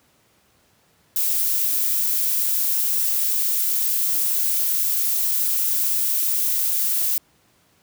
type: noise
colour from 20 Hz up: violet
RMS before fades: -21 dBFS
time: 1.16-7.18 s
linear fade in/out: 2 ms
effects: pink hiss -60 dBFS RMS until 7.82 s + high-pass 80 Hz 12 dB/octave